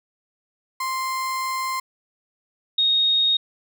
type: tone pair in turn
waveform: 35% pulse / sine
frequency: 1046.5 / 3729 Hz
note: C6 / A#7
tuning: 0 / 0 cents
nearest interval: octave + minor seventh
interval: 2200 cents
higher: second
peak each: -22 / -16 dBFS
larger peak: second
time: 0.8-1.8 / 2.78-3.37 s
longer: first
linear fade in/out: 5 ms
effects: none